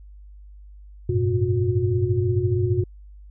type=tone cluster; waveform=sine; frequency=94.3 / 106 / 120.7 / 361.1 Hz; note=F#2 / G#2 / B2 / F#4; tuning=+33 / +36 / -39 / -42 cents; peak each=-24 dBFS; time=1.09-2.84 s; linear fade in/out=5 ms; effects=added 50 Hz sine -41 dBFS peak until 3.3 s